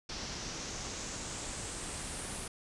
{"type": "noise with low-pass filter sweep", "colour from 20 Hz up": "pink", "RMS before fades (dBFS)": -41, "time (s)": [0.09, 2.48], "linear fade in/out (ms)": 5, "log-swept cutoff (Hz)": [5400, 10000], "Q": 3.3, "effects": ["resampled to 24000 Hz"]}